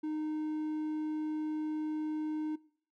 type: tone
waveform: triangle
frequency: 308.1 Hz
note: D#4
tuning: 17 cents flat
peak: -31 dBFS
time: 0.03-2.56 s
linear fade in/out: 10 ms
effects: noise-tail reverb RT60 0.5 s tail -20 dB re dry